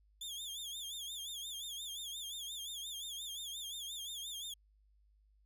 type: tone with vibrato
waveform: sawtooth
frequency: 3416 Hz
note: G#7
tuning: 48 cents sharp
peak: -39 dBFS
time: 0.21-4.54 s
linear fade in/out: 5 ms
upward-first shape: sine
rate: 5.7 Hz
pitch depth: 120 cents each way
effects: added 51 Hz sine -66 dBFS peak until 5.45 s